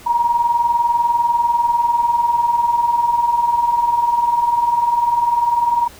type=tone pair together; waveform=sine; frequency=930 / 950.1 Hz; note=A#5 / A#5; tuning=-4 / +33 cents; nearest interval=unison; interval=37 cents; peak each=-20 / -14 dBFS; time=0.06-5.88 s; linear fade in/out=10 ms; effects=pink hiss -41 dBFS RMS until 5.99 s